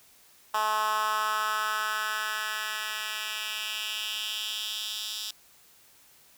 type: tone with high-pass filter sweep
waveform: 10% pulse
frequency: 214.9 Hz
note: A3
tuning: 41 cents flat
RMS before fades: -31 dBFS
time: 0.54-5.31 s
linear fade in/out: 5 ms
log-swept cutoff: 960 to 4100 Hz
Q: 2.7
effects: white hiss -58 dBFS RMS until 6.37 s